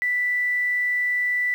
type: tone with quantisation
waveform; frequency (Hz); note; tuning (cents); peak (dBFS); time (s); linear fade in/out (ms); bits
sine; 1975.5; B6; 0; -20; 0.02-1.54; 0; 8
effects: none